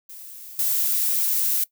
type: noise with level steps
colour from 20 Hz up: violet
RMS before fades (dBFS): -40 / -22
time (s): 0.09-1.64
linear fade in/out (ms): 5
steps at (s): 0.59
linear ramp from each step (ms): 2
effects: noise-tail reverb RT60 0.1 s tail -20 dB re dry